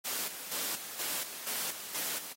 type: noise with tremolo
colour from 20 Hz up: white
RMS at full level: -35 dBFS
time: 0.04-2.34 s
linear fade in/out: 20 ms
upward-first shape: square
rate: 2.1 Hz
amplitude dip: 60%
effects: high-pass 200 Hz 12 dB/octave + AAC 48 kbps